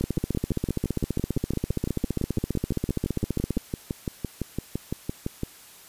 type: two click trains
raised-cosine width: 3 ms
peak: -14 / -12 dBFS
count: 33 / 54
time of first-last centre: 0.01-5.434 / 0.04-3.573 s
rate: 5.9 / 15 Hz
effects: white hiss -49 dBFS RMS until 5.88 s + resampled to 32000 Hz